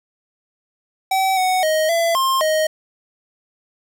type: tone with pitch steps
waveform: square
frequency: 765 / 743 / 626 / 672 / 1060 / 625 Hz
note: G5 / F#5 / D#5 / E5 / C6 / D#5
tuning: -42 / +7 / +10 / +33 / +22 / +8 cents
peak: -16 dBFS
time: 1.11-2.67 s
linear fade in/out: 5 ms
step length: 260 ms
effects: none